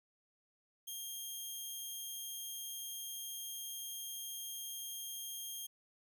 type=tone; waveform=10% pulse; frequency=3219 Hz; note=G7; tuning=45 cents sharp; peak=-34 dBFS; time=0.87-5.67 s; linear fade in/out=10 ms; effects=none